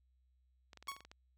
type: clicks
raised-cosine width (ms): 0.2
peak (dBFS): -36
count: 9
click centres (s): 0.732 / 0.773 / 0.826 / 0.873 / 0.917 / 0.965 / 1.006 / 1.05 / 1.115
type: tone with exponential decay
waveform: sawtooth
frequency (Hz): 1108.7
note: C#6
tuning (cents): 0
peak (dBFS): -33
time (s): 0.88-1.04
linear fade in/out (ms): 5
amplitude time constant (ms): 33
effects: added 63 Hz sine -70 dBFS peak until 1.37 s